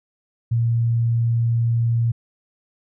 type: tone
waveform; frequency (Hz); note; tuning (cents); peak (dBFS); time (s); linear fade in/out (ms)
sine; 116.54; A#2; 0; -16; 0.51-2.12; 10
effects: none